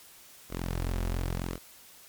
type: tone with flanger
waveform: sawtooth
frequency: 43.65 Hz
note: F1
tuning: in tune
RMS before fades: -32 dBFS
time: 0.49-1.59 s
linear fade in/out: 50 ms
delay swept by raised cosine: 1.1 to 6.8 ms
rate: 0.92 Hz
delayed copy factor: -0.6
effects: white hiss -53 dBFS RMS until 2.08 s + MP3 96 kbps